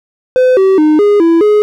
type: tone with pitch steps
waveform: triangle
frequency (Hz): 509 / 383.2 / 306.4 / 411.8 / 332.6 / 420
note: C5 / G4 / D#4 / G#4 / E4 / G#4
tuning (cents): -48 / -39 / -27 / -15 / +16 / +19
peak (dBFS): -3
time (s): 0.36-1.62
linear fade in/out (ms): 0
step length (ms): 210
effects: none